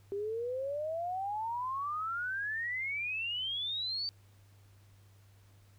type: exponential sweep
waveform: sine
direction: up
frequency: 392.5 to 4626 Hz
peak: -33 dBFS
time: 0.12-4.09 s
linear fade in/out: 0 ms
effects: added 99 Hz sine -58 dBFS peak until 5.78 s + pink hiss -68 dBFS RMS until 5.78 s